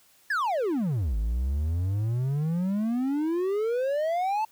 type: exponential two-way sweep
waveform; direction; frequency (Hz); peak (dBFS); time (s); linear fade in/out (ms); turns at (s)
triangle; down then up; 1787 to 51.2 to 894; -22; 0.3-4.45; 5; 1.17
effects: white hiss -60 dBFS RMS until 4.51 s